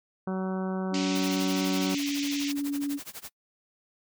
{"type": "harmonic tone", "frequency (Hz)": 188.2, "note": "F#3", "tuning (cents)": 30, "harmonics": [1, 2, 3, 4, 5, 6, 7, 8], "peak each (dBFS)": [-29, -35, -39, -41, -43, -45, -46, -47], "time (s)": [0.27, 1.95], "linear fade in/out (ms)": 5}
{"type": "tone with vibrato", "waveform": "sine", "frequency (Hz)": 284.6, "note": "C#4", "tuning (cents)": 46, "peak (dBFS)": -27, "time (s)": [0.91, 3], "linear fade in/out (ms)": 50, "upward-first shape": "triangle", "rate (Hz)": 16, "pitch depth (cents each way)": 10}
{"type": "band-pass noise", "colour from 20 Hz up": "pink", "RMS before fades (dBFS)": -36, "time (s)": [0.94, 2.52], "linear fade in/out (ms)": 2, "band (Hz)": [2100, 6800], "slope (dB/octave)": 48}
{"type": "noise with tremolo", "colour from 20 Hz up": "white", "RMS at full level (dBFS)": -39, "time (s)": [1.15, 3.3], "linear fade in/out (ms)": 10, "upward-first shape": "sine", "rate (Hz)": 12, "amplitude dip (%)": 95}
{"effects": ["noise-tail reverb RT60 0.1 s tail -26 dB re dry"]}